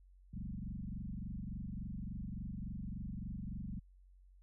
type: tone with frequency modulation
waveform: sine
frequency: 121.1 Hz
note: B2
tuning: 34 cents flat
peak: -40 dBFS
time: 0.33-3.8 s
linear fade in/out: 10 ms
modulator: 23.5 Hz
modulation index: 4.2
effects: added 46 Hz sine -59 dBFS peak until 4.42 s